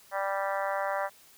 harmonic tone, 196 Hz, G3, in tune, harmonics 3 / 4 / 5 / 6 / 7 / 8 / 9 / 10, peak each -32 / -34 / -36 / -38 / -39 / -40 / -41 / -42 dBFS, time 0.11-1.1 s, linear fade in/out 50 ms, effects white hiss -57 dBFS RMS until 1.37 s

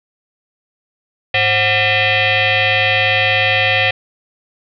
sine tone with frequency modulation, 103.7 Hz, G#2, 2 cents flat, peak -11 dBFS, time 1.34-3.91 s, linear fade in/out 5 ms, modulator 636 Hz, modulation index 4.9, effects none

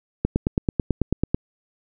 click train, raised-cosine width 3 ms, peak -6 dBFS, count 11, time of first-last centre 0.25-1.345 s, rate 9.13 Hz, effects none

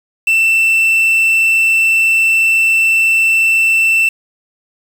triangle tone with quantisation, 2673 Hz, E7, 23 cents sharp, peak -7 dBFS, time 0.27-4.09 s, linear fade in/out 5 ms, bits 5, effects none

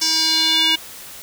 square tone with band-pass filter sweep, 320.3 Hz, E4, 50 cents flat, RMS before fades -17 dBFS, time 0.01-0.76 s, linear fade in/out 10 ms, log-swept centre 5500 to 3100 Hz, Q 4.7, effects white hiss -37 dBFS RMS until 1.22 s

